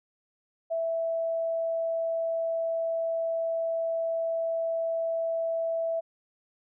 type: tone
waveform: sine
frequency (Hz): 659.3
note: E5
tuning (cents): 0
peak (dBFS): -26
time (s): 0.7-6.01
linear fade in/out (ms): 20
effects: none